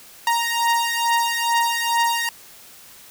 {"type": "beating tone pair", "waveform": "sawtooth", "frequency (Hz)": [932.3, 934.6], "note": ["A#5", "A#5"], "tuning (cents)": [0, 4], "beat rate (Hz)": 2.3, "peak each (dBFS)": [-17, -18], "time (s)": [0.27, 2.29], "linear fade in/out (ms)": 2, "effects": ["white hiss -45 dBFS RMS until 3.1 s"]}